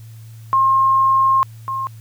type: tone pair in turn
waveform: sine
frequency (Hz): 1068 / 1068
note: C6 / C6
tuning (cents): +35 / +35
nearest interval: unison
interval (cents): 0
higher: neither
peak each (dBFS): -11 / -20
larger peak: first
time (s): 0.53-1.43 / 1.68-1.87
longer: first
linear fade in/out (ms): 0
effects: added 112 Hz sine -35 dBFS peak until 2 s + white hiss -52 dBFS RMS until 2 s